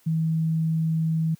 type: tone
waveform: sine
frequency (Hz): 161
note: E3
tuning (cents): -41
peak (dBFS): -20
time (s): 0.06-1.35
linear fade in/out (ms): 10
effects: white hiss -60 dBFS RMS until 1.39 s + high-pass 100 Hz 12 dB/octave